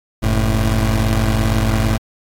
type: tone pair together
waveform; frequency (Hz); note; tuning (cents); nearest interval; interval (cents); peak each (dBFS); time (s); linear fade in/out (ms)
25% pulse; 46.2 / 110; F#1 / A2; -2 / 0; octave + minor third; 1502; -13; 0.22-1.98; 20
effects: AAC 48 kbps